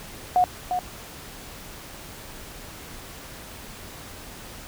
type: tone with echo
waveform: sine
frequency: 726 Hz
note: F#5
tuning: 33 cents flat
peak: -15 dBFS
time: 0.36-0.44 s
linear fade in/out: 0 ms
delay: 350 ms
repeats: 1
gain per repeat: -7 dB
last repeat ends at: 0.79 s
effects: pink hiss -41 dBFS RMS until 4.67 s